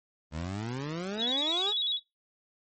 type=exponential sweep; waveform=20% pulse; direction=up; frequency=74.6 to 435.4 Hz; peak=-28 dBFS; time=0.31-1.74 s; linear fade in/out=50 ms
type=tone with vibrato; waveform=sine; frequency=3600 Hz; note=A7; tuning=39 cents sharp; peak=-27 dBFS; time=1.17-2 s; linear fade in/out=50 ms; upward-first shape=square; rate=10 Hz; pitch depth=96 cents each way
effects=noise-tail reverb RT60 0.2 s tail -22 dB re dry + MP3 32 kbps